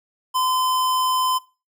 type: tone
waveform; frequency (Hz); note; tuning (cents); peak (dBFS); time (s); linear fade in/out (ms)
square; 1024; C6; -38; -19; 0.34-1.39; 20
effects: noise-tail reverb RT60 0.3 s tail -20 dB re dry